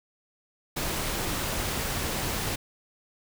pink noise, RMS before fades -30 dBFS, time 0.76-2.56 s, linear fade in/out 10 ms, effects none

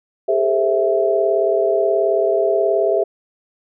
sine chord, A minor seventh, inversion third, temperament equal with one note detuned, 401.4 / 440 / 523.3 / 659.3 Hz, G4 / A4 / C5 / E5, +41 / 0 / 0 / 0 cents, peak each -18 / -23 / -23 / -17 dBFS, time 0.28-3.04 s, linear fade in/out 10 ms, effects none

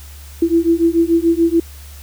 sine beating tone pair, 330.8 / 337.7 Hz, E4 / E4, +6 / +42 cents, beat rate 6.9 Hz, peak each -14 dBFS, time 0.42-1.6 s, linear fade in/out 5 ms, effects added 72 Hz sine -34 dBFS peak until 2.02 s + white hiss -42 dBFS RMS until 2.02 s

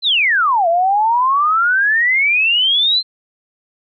sine exponential two-way sweep, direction down then up, 4173 to 659.3 to 4173 Hz, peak -11 dBFS, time 0.02-3.03 s, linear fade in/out 50 ms, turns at 0.68 s, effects none

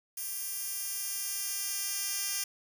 10% pulse tone with high-pass filter sweep, 397.2 Hz, G4, 23 cents sharp, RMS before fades -35 dBFS, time 0.17-2.44 s, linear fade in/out 5 ms, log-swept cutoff 10000 to 5300 Hz, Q 0.72, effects none

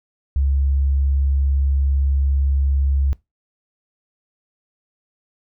sine tone, 68.8 Hz, C#2, 12 cents flat, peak -15 dBFS, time 0.36-3.13 s, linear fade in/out 0 ms, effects noise-tail reverb RT60 0.2 s tail -21 dB re dry

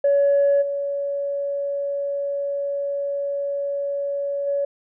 sine tone with level steps, 564 Hz, C#5, 30 cents sharp, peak -13 / -22 / -19 dBFS, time 0.04-4.65 s, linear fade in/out 5 ms, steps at 0.61 / 4.46 s, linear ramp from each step 20 ms, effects tanh soft clip ceiling -11 dBFS

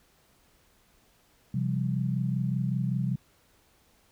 sine chord, C suspended fourth, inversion none, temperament equal with one note detuned, 130.81 / 170.72 / 196 Hz, C3 / F3 / G3, 0 / -39 / 0 cents, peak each -28 / -31 / -32 dBFS, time 1.54-3.16 s, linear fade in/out 5 ms, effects pink hiss -64 dBFS RMS until 4.11 s

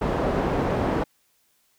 white low-pass noise, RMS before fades -24 dBFS, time 0.01-1.04 s, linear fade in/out 10 ms, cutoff 610 Hz, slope 12 dB/octave, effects white hiss -66 dBFS RMS until 1.78 s

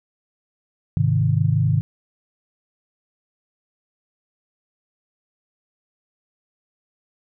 sine chord, Ab major, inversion none, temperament equal, 103.83 / 130.81 / 155.56 Hz, Ab2 / C3 / Eb3, 0 / 0 / 0 cents, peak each -20 dBFS, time 0.97-1.81 s, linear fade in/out 0 ms, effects none

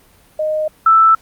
sine tone pair in turn, 618 / 1322 Hz, D#5 / E6, -12 / +5 cents, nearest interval octave + minor second, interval 1317 cents, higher second, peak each -15 / -6 dBFS, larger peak second, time 0.39-0.68 / 0.86-1.15 s, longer neither, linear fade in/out 5 ms, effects pink hiss -50 dBFS RMS until 1.21 s + Opus 32 kbps

